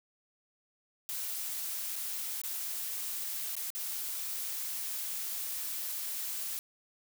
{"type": "noise with dropouts", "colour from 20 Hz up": "blue", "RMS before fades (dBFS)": -37, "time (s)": [1.09, 6.59], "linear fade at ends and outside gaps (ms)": 0, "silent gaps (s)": [[1.957, 1.961], [2.416, 2.436], [3.553, 3.566], [3.703, 3.75]], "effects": []}